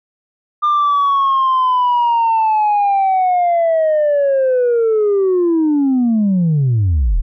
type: linear sweep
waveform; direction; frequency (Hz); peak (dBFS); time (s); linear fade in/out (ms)
sine; down; 1205 to 31.73; -9; 0.62-7.22; 20
effects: tanh soft clip ceiling -9 dBFS